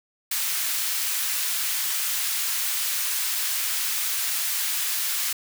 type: high-pass noise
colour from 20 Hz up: white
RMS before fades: -26 dBFS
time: 0.31-5.33 s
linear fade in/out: 5 ms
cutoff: 1400 Hz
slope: 12 dB/octave
effects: none